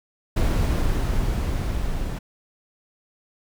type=noise with level ramp; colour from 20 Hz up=brown; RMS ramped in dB=-19 to -27 dBFS; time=0.36-2.19 s; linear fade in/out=10 ms; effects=none